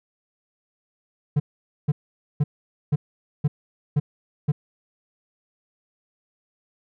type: tone bursts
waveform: triangle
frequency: 146.83 Hz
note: D3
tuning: in tune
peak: -14 dBFS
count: 7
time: 1.36-4.52 s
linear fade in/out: 10 ms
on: 40 ms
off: 480 ms
effects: none